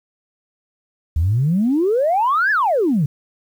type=exponential two-way sweep; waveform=sine; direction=up then down; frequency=73.42 to 1760 to 132 Hz; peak=-13 dBFS; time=1.16-3.06 s; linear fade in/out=5 ms; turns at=2.51 s; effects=tanh soft clip ceiling -9 dBFS + 8-bit